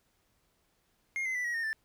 triangle tone with pitch steps, 2133 / 2054 / 1978.7 / 1905.8 / 1835.6 / 1767.9 Hz, C7 / C7 / B6 / A#6 / A#6 / A6, +33 / -33 / +3 / +38 / -27 / +8 cents, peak -29 dBFS, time 1.16-1.73 s, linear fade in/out 0 ms, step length 95 ms, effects pink hiss -73 dBFS RMS until 1.84 s

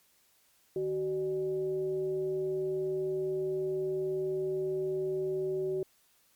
sine tone with frequency modulation, 377.6 Hz, F#4, 35 cents sharp, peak -29 dBFS, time 0.76-5.83 s, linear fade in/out 2 ms, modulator 224 Hz, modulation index 0.4, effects white hiss -67 dBFS RMS until 6.35 s + MP3 96 kbps

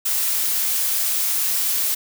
blue noise, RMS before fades -21 dBFS, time 0.05-1.95 s, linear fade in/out 10 ms, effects none

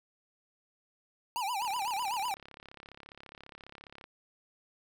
square tone with vibrato, 880 Hz, A5, in tune, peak -32 dBFS, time 1.36-2.34 s, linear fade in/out 0 ms, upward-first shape sine, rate 8 Hz, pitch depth 230 cents each way
click train, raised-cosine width 0.3 ms, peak -32 dBFS, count 85, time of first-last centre 1.62-4.041 s, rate 34.7 Hz
effects none

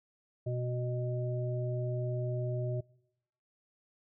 harmonic tone, 123.47 Hz, B2, in tune, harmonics 1 / 3 / 5, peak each -32 / -40 / -39 dBFS, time 0.46-2.81 s, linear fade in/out 10 ms, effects noise-tail reverb RT60 0.9 s tail -26 dB re dry

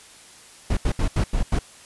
brown noise bursts at uneven times, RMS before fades -20 dBFS, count 6, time 0.7-0.77 / 0.85-0.92 / 0.99-1.08 / 1.16-1.24 / 1.33-1.43 / 1.52-1.59 s, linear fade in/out 5 ms, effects white hiss -47 dBFS RMS until 1.85 s + resampled to 24000 Hz

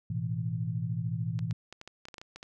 sine chord, A suspended second, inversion none, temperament equal, 110 / 123.47 / 164.81 Hz, A2 / B2 / E3, 0 / 0 / 0 cents, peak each -34 dBFS, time 0.1-1.53 s, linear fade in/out 5 ms
clicks, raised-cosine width 0.2 ms, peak -27 dBFS, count 12, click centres 1.391 / 1.51 / 1.726 / 1.814 / 1.876 / 2.054 / 2.085 / 2.142 / 2.182 / 2.215 / 2.36 / 2.429 s
effects none

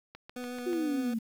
click train, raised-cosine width 0.3 ms, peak -29 dBFS, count 5, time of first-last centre 0.15-0.731 s, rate 6.88 Hz
25% pulse tone with vibrato, 246.9 Hz, B3, in tune, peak -33 dBFS, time 0.36-1.14 s, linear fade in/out 5 ms, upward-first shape triangle, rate 6.7 Hz, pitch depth 16 cents each way
sine exponential sweep, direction down, 367 to 220 Hz, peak -28 dBFS, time 0.66-1.19 s, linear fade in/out 10 ms
effects 9-bit

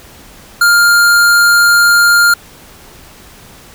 square tone, 1404 Hz, F6, 9 cents sharp, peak -6 dBFS, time 0.61-2.34 s, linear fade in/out 5 ms, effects pink hiss -38 dBFS RMS until 3.74 s

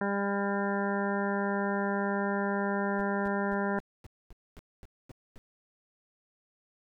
harmonic tone, 199.9 Hz, G3, 34 cents sharp, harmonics 1 / 2 / 3 / 4 / 5 / 7 / 8 / 9, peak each -31 / -34 / -36 / -37 / -38 / -39 / -40 / -41 dBFS, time 0.01-3.79 s, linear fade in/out 2 ms
brown noise bursts, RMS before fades -46 dBFS, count 10, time 2.99-5.38 s, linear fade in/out 0 ms, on 23 ms, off 240 ms
effects none

